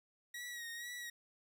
sawtooth tone with vibrato, 1902 Hz, A#6, 34 cents sharp, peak -40 dBFS, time 0.34-1.1 s, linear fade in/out 5 ms, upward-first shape sine, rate 2.1 Hz, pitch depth 45 cents each way, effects none

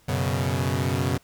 sawtooth chord, F# suspended fourth, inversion none, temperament equal, 92.5 / 123.47 / 138.59 Hz, F#2 / B2 / C#3, 0 / 0 / 0 cents, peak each -23 dBFS, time 0.08-1.18 s, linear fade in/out 10 ms, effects pink hiss -59 dBFS RMS until 1.23 s

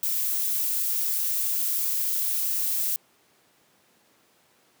violet noise, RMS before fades -26 dBFS, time 0.03-2.96 s, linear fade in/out 0 ms, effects pink hiss -62 dBFS RMS until 4.8 s + high-pass 200 Hz 12 dB/octave

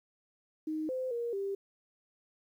sine tone with pitch steps, 311.7 / 515 / 471.9 / 394.8 Hz, D#4 / C5 / A#4 / G4, +3 / -28 / +21 / +12 cents, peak -32 dBFS, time 0.67-1.55 s, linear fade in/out 5 ms, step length 220 ms, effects 11-bit

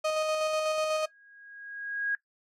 35% pulse tone with tremolo, 622.3 Hz, D#5, in tune, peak -24 dBFS, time 0.04-1.06 s, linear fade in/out 10 ms, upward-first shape square, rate 8.1 Hz, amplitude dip 25%
sine tone with exponential growth, 1642 Hz, G#6, 20 cents flat, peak -25 dBFS, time 0.9-2.15 s, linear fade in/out 2 ms, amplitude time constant 270 ms
effects noise-tail reverb RT60 0.1 s tail -17 dB re dry + low-pass 8000 Hz 12 dB/octave

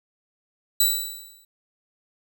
10% pulse tone with exponential decay, 3951 Hz, B7, in tune, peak -7 dBFS, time 0.8-1.45 s, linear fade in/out 5 ms, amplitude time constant 140 ms, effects none

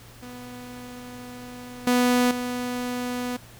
sawtooth tone with level steps, 246.9 Hz, B3, in tune, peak -34 / -14 / -23 dBFS, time 0.22-3.37 s, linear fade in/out 10 ms, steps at 1.87 / 2.31 s, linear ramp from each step 2 ms, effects added 117 Hz sine -49 dBFS peak until 3.59 s + pink hiss -49 dBFS RMS until 3.59 s

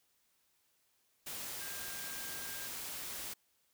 sine tone in noise, 1600 Hz, G6, 35 cents sharp, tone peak -50 dBFS, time 1.6-2.68 s, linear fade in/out 10 ms, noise white, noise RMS -43 dBFS, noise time 1.26-3.34 s, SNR -10 dB, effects white hiss -75 dBFS RMS until 3.73 s

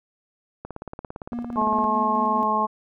click train, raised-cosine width 1 ms, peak -20 dBFS, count 22, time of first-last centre 0.65-1.843 s, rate 17.6 Hz
triangle tone with tremolo, 238.6 Hz, A#3, 41 cents sharp, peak -25 dBFS, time 1.32-2.43 s, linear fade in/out 0 ms, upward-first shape square, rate 4.8 Hz, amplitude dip 35%
harmonic tone, 215.1 Hz, A3, 39 cents flat, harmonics 1 / 2 / 3 / 4 / 5, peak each -29 / -32 / -30 / -24 / -22 dBFS, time 1.56-2.67 s, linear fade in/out 20 ms
effects none

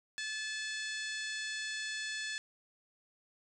harmonic tone, 866 Hz, A5, 28 cents flat, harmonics 2 / 3 / 4 / 5 / 6 / 7 / 8 / 9 / 10, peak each -39 / -46 / -45 / -46 / -49 / -54 / -50 / -52 / -54 dBFS, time 0.18-2.38 s, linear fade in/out 0 ms, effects none

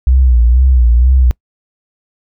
sine tone with vibrato, 61.74 Hz, B1, in tune, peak -5 dBFS, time 0.07-1.31 s, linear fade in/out 0 ms, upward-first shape sine, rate 2.1 Hz, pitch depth 100 cents each way, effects noise-tail reverb RT60 0.1 s tail -25 dB re dry

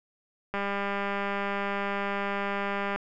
click train, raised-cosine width 0.5 ms, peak -16 dBFS, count 485, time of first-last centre 0.54-2.96 s, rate 200 Hz, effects none

